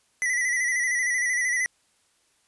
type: tone with vibrato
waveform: square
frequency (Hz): 1975.5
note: B6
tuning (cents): 0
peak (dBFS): -23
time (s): 0.22-1.66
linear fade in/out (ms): 0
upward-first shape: square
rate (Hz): 13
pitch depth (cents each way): 41
effects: white hiss -66 dBFS RMS until 2.47 s + resampled to 24000 Hz

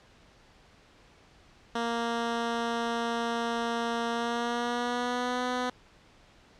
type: tone with pitch glide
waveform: 10% pulse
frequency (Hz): 233.1 to 249.8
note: A#3 to B3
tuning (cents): 0 to +20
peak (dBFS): -20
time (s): 1.75-5.7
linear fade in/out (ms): 5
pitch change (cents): +120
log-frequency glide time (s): 4.11-5.44
effects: pink hiss -58 dBFS RMS until 6.59 s + low-pass 5000 Hz 12 dB/octave

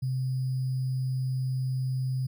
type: tone with sample-and-hold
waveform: sine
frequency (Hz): 130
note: C3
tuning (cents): -11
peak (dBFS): -26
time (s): 0.02-2.27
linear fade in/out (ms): 10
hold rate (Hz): 4900
effects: none

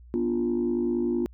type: chord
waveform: sine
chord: B diminished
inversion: none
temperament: equal with one note detuned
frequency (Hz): 243 / 293.7 / 349.2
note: B3 / D4 / F4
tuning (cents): -28 / 0 / 0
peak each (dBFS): -26 / -31 / -25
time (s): 0.14-1.26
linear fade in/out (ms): 0
effects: tanh soft clip ceiling -17 dBFS + added 60 Hz sine -46 dBFS peak until 1.33 s

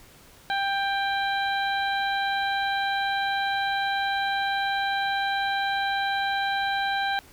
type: harmonic tone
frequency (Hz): 790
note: G5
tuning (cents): +13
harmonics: 1 / 2 / 3 / 4 / 5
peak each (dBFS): -26 / -28 / -37 / -37 / -34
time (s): 0.5-7.19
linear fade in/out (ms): 0
effects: pink hiss -52 dBFS RMS until 7.32 s

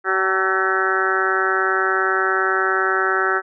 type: harmonic tone with a mistuned harmonic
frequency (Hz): 190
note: F#3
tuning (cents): +46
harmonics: 2 / 3 / 4 / 5 / 6 / 7 / 8 / 9 / 10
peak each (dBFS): -23 / -33 / -27 / -33 / -30 / -21 / -22 / -26 / -29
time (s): 0.04-3.42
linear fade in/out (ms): 50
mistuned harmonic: 5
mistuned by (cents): -77
effects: none

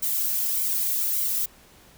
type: noise with flanger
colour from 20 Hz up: violet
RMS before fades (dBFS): -25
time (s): 0.02-1.46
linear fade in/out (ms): 10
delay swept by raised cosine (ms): 1.1 to 2.4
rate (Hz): 1.7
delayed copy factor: -0.75
effects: pink hiss -53 dBFS RMS until 1.97 s

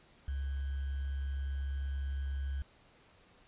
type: tone with sample-and-hold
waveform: sine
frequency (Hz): 68.6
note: C#2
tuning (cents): -17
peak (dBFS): -33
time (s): 0.28-2.62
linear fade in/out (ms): 0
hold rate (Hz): 1575
effects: pink hiss -63 dBFS RMS until 3.47 s + resampled to 8000 Hz

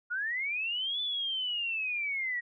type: linear two-way sweep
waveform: sine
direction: up then down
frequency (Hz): 1400 to 3502 to 1895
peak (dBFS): -30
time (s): 0.1-2.41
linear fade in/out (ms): 20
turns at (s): 1.01
effects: none

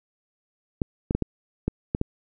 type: clicks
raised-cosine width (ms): 3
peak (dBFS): -10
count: 7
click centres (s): 0.818 / 1.109 / 1.15 / 1.223 / 1.68 / 1.949 / 2.014
effects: none

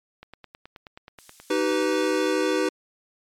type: click train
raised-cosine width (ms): 0.3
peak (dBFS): -26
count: 19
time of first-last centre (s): 0.23-2.145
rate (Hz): 9.4
type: noise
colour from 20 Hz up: violet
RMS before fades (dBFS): -43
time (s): 1.18-2.33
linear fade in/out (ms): 10
type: chord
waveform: square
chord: Eb augmented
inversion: none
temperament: equal with one note detuned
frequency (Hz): 311.1 / 383.7 / 493.9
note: Eb4 / G4 / B4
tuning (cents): 0 / -37 / 0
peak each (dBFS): -26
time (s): 1.5-2.69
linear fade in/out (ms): 5
effects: low-pass 8000 Hz 12 dB/octave + MP3 96 kbps

